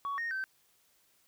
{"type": "tone with pitch steps", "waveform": "sine", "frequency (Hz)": [1122, 1854, 1546], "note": ["C#6", "A#6", "G6"], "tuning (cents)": [21, -10, -24], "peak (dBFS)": -31, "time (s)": [0.05, 0.44], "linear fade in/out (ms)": 0, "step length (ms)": 130, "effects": ["tanh soft clip ceiling -30 dBFS", "white hiss -69 dBFS RMS until 1.27 s"]}